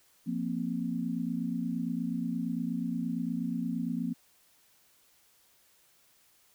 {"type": "chord", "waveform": "sine", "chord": "F suspended fourth", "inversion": "none", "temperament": "equal", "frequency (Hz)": [174.61, 233.1, 261.6], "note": ["F3", "Bb3", "C4"], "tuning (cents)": [0, 0, 0], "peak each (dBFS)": [-35, -33, -35], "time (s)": [0.26, 4.14], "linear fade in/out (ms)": 20, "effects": ["white hiss -65 dBFS RMS until 6.54 s"]}